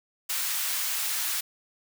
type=high-pass noise; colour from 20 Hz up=white; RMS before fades=-29 dBFS; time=0.29-1.41 s; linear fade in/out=10 ms; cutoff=1100 Hz; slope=12 dB/octave; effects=none